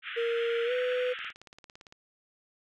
pink band-pass noise, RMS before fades -39 dBFS, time 0.02-1.33 s, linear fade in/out 50 ms, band 1300 to 3400 Hz, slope 96 dB/octave
triangle tone with pitch glide, 466.2 to 499.7 Hz, A#4 to B4, 0 to +20 cents, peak -25 dBFS, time 0.16-1.14 s, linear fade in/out 20 ms, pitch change +120 cents, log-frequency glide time 0.65-0.72 s
click train, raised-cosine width 0.2 ms, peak -32 dBFS, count 14, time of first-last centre 1.19-1.924 s, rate 17.7 Hz
effects none

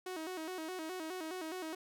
sawtooth tone with vibrato, 342.5 Hz, F4, 34 cents flat, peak -36 dBFS, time 0.06-1.75 s, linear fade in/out 5 ms, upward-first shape square, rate 4.8 Hz, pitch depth 130 cents each way, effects none

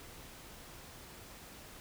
silence, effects pink hiss -52 dBFS RMS until 1.8 s

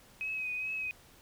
sine tone with vibrato, 2530 Hz, D#7, 28 cents sharp, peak -33 dBFS, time 0.21-0.91 s, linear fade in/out 0 ms, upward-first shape triangle, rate 2.4 Hz, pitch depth 41 cents each way, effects pink hiss -59 dBFS RMS until 1.21 s

